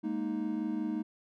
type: chord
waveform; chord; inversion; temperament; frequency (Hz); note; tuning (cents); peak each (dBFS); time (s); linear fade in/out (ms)
triangle; Ab suspended second; none; equal; 207.7 / 233.1 / 311.1; Ab3 / Bb3 / Eb4; 0 / 0 / 0; -35 / -34 / -32; 0.03-1.03; 20
effects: none